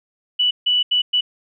sine tone bursts at uneven times, 2960 Hz, F#7, in tune, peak -14 dBFS, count 4, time 0.39-0.51 / 0.66-0.83 / 0.91-1.02 / 1.13-1.21 s, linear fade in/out 10 ms, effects none

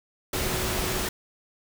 sine tone in noise, 370 Hz, F#4, in tune, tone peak -36 dBFS, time 0.33-1.09 s, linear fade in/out 5 ms, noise pink, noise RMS -28 dBFS, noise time 0.33-1.09 s, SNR -11 dB, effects none

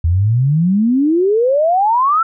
sine exponential sweep, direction up, 79.2 to 1364 Hz, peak -10 dBFS, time 0.04-2.23 s, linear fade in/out 5 ms, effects none

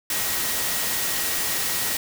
sine tone in noise, 1897 Hz, A#6, 30 cents sharp, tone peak -36 dBFS, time 0.1-1.97 s, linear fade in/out 2 ms, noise white, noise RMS -25 dBFS, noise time 0.1-1.97 s, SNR -14 dB, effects none

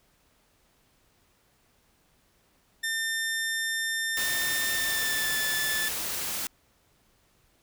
sawtooth tone with pitch glide, 1800 to 1747.7 Hz, A6 to A6, +39 to -12 cents, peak -24 dBFS, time 2.83-5.89 s, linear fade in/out 10 ms, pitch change -51 cents, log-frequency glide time 4.74-5.38 s
white noise, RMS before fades -32 dBFS, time 4.17-6.47 s, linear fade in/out 2 ms
effects pink hiss -66 dBFS RMS until 7.62 s

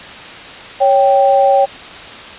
sine tone pair together, 554.4 / 784 Hz, C#5 / G5, 0 / 0 cents, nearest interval tritone, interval 600 cents, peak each -10 dBFS, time 0.8-1.66 s, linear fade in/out 20 ms, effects white hiss -31 dBFS RMS until 2.38 s + resampled to 8000 Hz

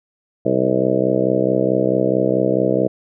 harmonic tone with a mistuned harmonic, 64.6 Hz, C2, 21 cents flat, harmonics 2 / 3 / 4 / 5 / 6 / 7 / 8 / 9 / 10, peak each -26 / -23 / -27 / -21 / -25 / -21 / -21 / -25 / -24 dBFS, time 0.45-2.88 s, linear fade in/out 10 ms, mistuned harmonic 10, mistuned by -19 cents, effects none

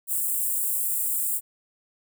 white high-pass noise, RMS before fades -26 dBFS, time 0.07-1.41 s, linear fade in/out 50 ms, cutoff 7500 Hz, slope 96 dB/octave, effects none

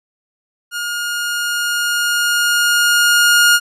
sawtooth tone with level ramp, 1425 Hz, F6, 34 cents sharp, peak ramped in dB -17 to -4 dBFS, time 0.71-3.6 s, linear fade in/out 50 ms, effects resampled to 32000 Hz

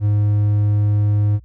triangle tone, 103.83 Hz, G#2, in tune, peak -11 dBFS, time 0-1.4 s, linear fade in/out 50 ms, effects added 60 Hz sine -42 dBFS peak until 1.44 s

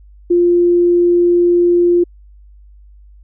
sine tone, 349.2 Hz, F4, in tune, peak -8 dBFS, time 0.3-2.04 s, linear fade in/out 10 ms, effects added 50 Hz sine -39 dBFS peak until 3.23 s

